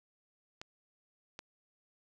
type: clicks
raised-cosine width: 0.2 ms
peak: -26 dBFS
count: 2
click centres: 0.615 / 1.391 s
effects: none